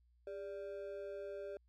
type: ring-modulated tone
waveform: triangle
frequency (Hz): 494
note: B4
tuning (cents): 0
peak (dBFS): -38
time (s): 0.27-1.57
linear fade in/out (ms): 2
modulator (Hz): 89.9
effects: added 60 Hz sine -68 dBFS peak until 1.68 s